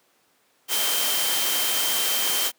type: tone in noise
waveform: sine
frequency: 3136 Hz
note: G7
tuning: in tune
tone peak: -28 dBFS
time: 0.68-2.52 s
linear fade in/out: 50 ms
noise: white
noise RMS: -24 dBFS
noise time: 0.68-2.52 s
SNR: -7 dB
effects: pink hiss -63 dBFS RMS until 2.58 s + high-pass 300 Hz 12 dB/octave